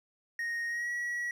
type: tone with pitch glide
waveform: triangle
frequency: 1864.7 to 1923.8 Hz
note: A#6 to B6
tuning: 0 to -46 cents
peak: -30 dBFS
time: 0.39-1.31 s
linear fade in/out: 2 ms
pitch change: +54 cents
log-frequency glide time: 0.68-0.9 s
effects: none